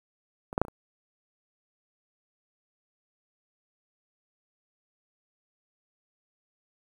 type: clicks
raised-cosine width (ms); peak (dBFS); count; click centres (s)
1; -24 / -10 / -7 / -25 / -28; 5; 0.529 / 0.579 / 0.616 / 0.651 / 0.683
effects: 8-bit